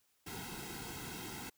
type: noise with comb filter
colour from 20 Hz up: pink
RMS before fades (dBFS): -45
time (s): 0.26-1.5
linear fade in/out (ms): 10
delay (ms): 1.7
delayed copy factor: -0.9
effects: white hiss -75 dBFS RMS until 1.57 s